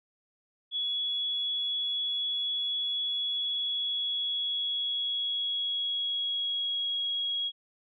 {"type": "tone with pitch glide", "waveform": "sine", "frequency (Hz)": [3376, 3308], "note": ["G#7", "G#7"], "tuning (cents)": [28, -8], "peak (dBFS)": -28, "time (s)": [0.71, 7.52], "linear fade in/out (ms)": 50, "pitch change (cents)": -36, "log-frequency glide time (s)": [3.19, 6.93], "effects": []}